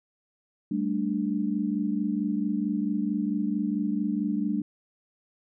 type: chord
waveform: sine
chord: G suspended second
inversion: none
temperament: just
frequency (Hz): 196 / 220.5 / 294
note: G3 / A3 / D4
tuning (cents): 0 / +4 / +2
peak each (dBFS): -29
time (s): 0.71-4.62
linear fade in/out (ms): 5
effects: none